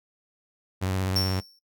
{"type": "tone with vibrato", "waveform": "sawtooth", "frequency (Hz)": 94.2, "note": "F#2", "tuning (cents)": 32, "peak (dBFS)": -21, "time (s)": [0.81, 1.41], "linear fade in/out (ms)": 20, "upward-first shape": "sine", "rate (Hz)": 16, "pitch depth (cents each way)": 38}
{"type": "tone with exponential decay", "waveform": "45% pulse", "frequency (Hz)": 5450, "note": "F8", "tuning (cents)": -43, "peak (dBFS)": -21, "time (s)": [1.16, 1.59], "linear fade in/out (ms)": 2, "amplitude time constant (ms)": 93}
{"effects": ["noise-tail reverb RT60 0.1 s tail -18 dB re dry"]}